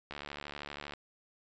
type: click train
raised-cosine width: 0.3 ms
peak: -25 dBFS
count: 61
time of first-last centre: 0.11-0.936 s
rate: 72.6 Hz
effects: resampled to 16000 Hz